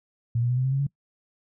sine tone with pitch steps, 117.4 / 120.98 / 124.67 / 128.47 / 132.39 / 136.42 / 140.58 Hz, A#2 / B2 / B2 / C3 / C3 / C#3 / C#3, +13 / -35 / +17 / -31 / +21 / -27 / +25 cents, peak -21 dBFS, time 0.35-0.868 s, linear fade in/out 5 ms, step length 74 ms, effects noise-tail reverb RT60 0.1 s tail -23 dB re dry

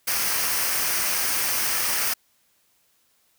white noise with comb filter, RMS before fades -24 dBFS, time 0.07-2.14 s, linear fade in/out 10 ms, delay 0.27 ms, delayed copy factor -0.5, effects white hiss -65 dBFS RMS until 3.38 s

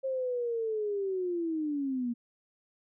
sine linear sweep, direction down, 537 to 233.1 Hz, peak -29 dBFS, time 0.03-2.14 s, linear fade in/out 20 ms, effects none

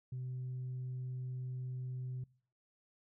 sine tone, 127.4 Hz, C3, 46 cents flat, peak -37 dBFS, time 0.12-2.24 s, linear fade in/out 5 ms, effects noise-tail reverb RT60 0.5 s tail -24 dB re dry + tanh soft clip ceiling -36 dBFS

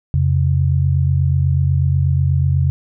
sine tone pair together, 87.31 / 135.49 Hz, F2 / C#3, 0 / -39 cents, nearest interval minor sixth, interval 761 cents, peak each -15 dBFS, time 0.14-2.7 s, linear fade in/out 0 ms, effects none

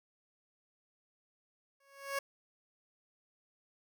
15% pulse tone with exponential growth, 553 Hz, C#5, 4 cents flat, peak -25 dBFS, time 1.8-2.19 s, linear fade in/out 5 ms, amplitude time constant 83 ms, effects none

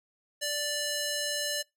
square tone with band-pass filter, 587 Hz, D5, 1 cent flat, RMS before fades -32 dBFS, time 0.41-1.63 s, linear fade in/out 20 ms, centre 6500 Hz, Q 0.62, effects noise-tail reverb RT60 0.2 s tail -24 dB re dry

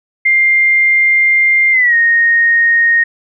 sine tone with pitch glide, 2100 to 1860.1 Hz, C7 to A#6, +6 to -4 cents, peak -7 dBFS, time 0.25-3.04 s, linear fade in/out 10 ms, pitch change -210 cents, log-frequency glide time 1.72-1.95 s, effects none

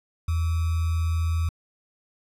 sine tone with sample-and-hold, 82.41 Hz, E2, in tune, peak -21 dBFS, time 0.28-1.49 s, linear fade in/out 5 ms, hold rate 1225 Hz, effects resampled to 32000 Hz

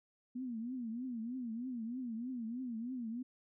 sine tone with vibrato, 240 Hz, B3, 49 cents flat, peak -38 dBFS, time 0.35-3.23 s, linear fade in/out 10 ms, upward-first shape triangle, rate 3.2 Hz, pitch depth 170 cents each way, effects none

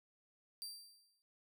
sawtooth tone with exponential decay, 4699 Hz, D8, in tune, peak -39 dBFS, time 0.62-1.22 s, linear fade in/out 0 ms, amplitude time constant 130 ms, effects noise-tail reverb RT60 0.3 s tail -22 dB re dry

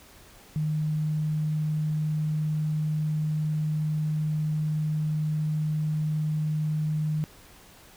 sine tone, 153.7 Hz, D#3, 21 cents flat, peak -24 dBFS, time 0.56-7.24 s, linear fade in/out 0 ms, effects pink hiss -52 dBFS RMS until 7.96 s

